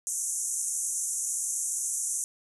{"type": "band-pass noise", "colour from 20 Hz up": "pink", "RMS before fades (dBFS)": -31, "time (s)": [0.07, 2.24], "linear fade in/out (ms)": 0, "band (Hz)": [6100, 11000], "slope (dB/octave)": 96, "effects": []}